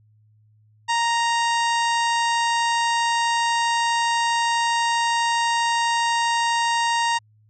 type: harmonic tone with a mistuned harmonic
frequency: 932.3 Hz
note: A#5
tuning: in tune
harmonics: 1 / 2 / 3 / 4 / 5 / 6 / 7 / 8 / 9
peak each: -20 / -26 / -30 / -32 / -34 / -36 / -37 / -38 / -39 dBFS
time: 0.88-7.19 s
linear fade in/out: 20 ms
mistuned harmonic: 7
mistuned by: -20 cents
effects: added 107 Hz sine -54 dBFS peak until 7.49 s